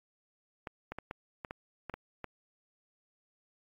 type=clicks; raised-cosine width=0.5 ms; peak=-24 dBFS; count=9; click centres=0.672 / 0.92 / 0.986 / 1.111 / 1.448 / 1.509 / 1.897 / 1.94 / 2.243 s; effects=AAC 32 kbps